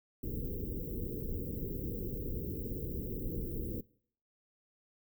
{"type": "band-stop noise", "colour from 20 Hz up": "pink", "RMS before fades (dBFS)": -38, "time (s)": [0.23, 3.81], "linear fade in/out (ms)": 5, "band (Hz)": [500, 15000], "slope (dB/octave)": 96, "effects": ["noise-tail reverb RT60 0.6 s tail -23 dB re dry"]}